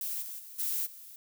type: noise with level steps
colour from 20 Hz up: violet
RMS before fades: -35 / -41 / -48 / -32 / -49 dBFS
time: 0.01-1.16 s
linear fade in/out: 2 ms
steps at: 0.21 / 0.38 / 0.58 / 0.85 s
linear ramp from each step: 20 ms
effects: none

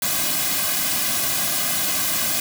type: noise with comb filter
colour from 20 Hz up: white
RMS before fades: -22 dBFS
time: 0.02-2.4 s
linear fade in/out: 2 ms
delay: 2.2 ms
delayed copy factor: -0.9
effects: none

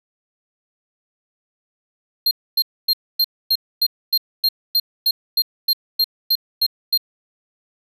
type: tone bursts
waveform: square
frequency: 4200 Hz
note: C8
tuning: 6 cents sharp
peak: -14 dBFS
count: 16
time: 2.26-6.976 s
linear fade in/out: 5 ms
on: 51 ms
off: 260 ms
effects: none

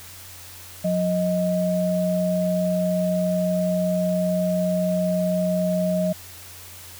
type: tone pair together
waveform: sine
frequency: 180 / 625.7 Hz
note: F#3 / D#5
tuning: -47 / +10 cents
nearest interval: octave + minor seventh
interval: 2157 cents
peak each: -22 dBFS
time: 0.84-6.13 s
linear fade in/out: 10 ms
effects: added 90 Hz sine -47 dBFS peak until 6.99 s + white hiss -42 dBFS RMS until 6.99 s

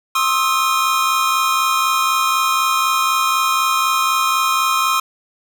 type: tone cluster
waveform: square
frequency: 1065 / 1247 / 1311 / 2453 Hz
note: C6 / D#6 / E6 / D#7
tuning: +30 / +3 / -10 / -25 cents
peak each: -19 / -23 / -20 / -24 dBFS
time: 0.15-5 s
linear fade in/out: 5 ms
effects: none

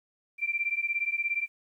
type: beating tone pair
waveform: sine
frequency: 2349 / 2366 Hz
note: D7 / D7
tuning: 0 / +12 cents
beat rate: 17 Hz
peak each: -30 dBFS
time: 0.38-1.48 s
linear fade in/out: 50 ms
effects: 11-bit

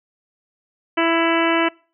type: harmonic tone with a mistuned harmonic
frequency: 331.9 Hz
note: E4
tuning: 12 cents sharp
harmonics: 1 / 2 / 3 / 4 / 5 / 6 / 7 / 8 / 9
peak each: -19 / -22 / -24 / -25 / -26 / -27 / -27 / -28 / -29 dBFS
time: 0.97-1.69 s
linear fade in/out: 10 ms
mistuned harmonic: 7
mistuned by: -24 cents
effects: noise-tail reverb RT60 0.4 s tail -25 dB re dry

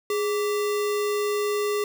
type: tone with sample-and-hold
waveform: sine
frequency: 415.3 Hz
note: G#4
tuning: in tune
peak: -22 dBFS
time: 0.1-1.84 s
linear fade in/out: 2 ms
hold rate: 1575 Hz
effects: none

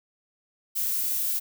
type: noise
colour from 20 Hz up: violet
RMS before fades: -27 dBFS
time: 0.75-1.4 s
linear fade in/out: 20 ms
effects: none

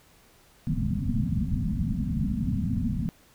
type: low-pass noise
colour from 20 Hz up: white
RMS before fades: -27 dBFS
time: 0.67-3.09 s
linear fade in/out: 0 ms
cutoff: 250 Hz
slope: 96 dB/octave
effects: pink hiss -58 dBFS RMS until 3.34 s

